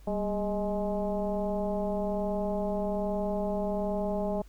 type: tone with frequency modulation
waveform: sine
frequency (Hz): 409.4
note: G#4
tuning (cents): -25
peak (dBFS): -27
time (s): 0.07-4.42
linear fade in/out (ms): 5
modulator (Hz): 215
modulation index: 1.7
effects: added 50 Hz sine -49 dBFS peak until 4.48 s + pink hiss -63 dBFS RMS until 4.48 s